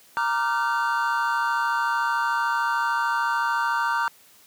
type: chord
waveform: triangle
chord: G minor seventh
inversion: first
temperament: equal with one note detuned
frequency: 932.3 / 1174.7 / 1396.9 / 1530.4 Hz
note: Bb5 / D6 / F6 / G6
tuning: 0 / 0 / 0 / -42 cents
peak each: -23 / -26 / -27 / -26 dBFS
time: 0.17-4.08 s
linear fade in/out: 0 ms
effects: white hiss -54 dBFS RMS until 4.46 s + high-pass 100 Hz 12 dB/octave